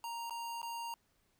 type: tone with dropouts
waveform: square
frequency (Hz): 932.3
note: A#5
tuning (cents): 0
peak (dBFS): -40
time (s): 0.04-0.94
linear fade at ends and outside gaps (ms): 1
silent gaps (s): 0.297-0.307 / 0.617-0.629
effects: pink hiss -75 dBFS RMS until 1.39 s